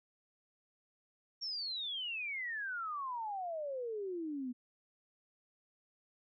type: exponential sweep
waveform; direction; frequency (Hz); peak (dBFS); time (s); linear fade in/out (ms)
sine; down; 5588 to 240.6; -37; 1.41-4.53; 20
effects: none